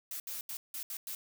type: noise bursts at uneven times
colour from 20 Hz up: blue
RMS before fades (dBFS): -40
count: 6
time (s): 0.11-0.2 / 0.27-0.41 / 0.49-0.57 / 0.74-0.83 / 0.9-0.97 / 1.07-1.15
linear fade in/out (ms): 2
effects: none